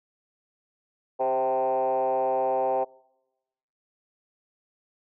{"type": "tone with frequency modulation", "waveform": "sine", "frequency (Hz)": 652, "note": "E5", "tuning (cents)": -19, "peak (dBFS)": -21, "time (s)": [1.19, 2.85], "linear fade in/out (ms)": 20, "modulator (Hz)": 128, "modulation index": 1.7, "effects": ["noise-tail reverb RT60 1.0 s tail -26 dB re dry", "tanh soft clip ceiling -17 dBFS"]}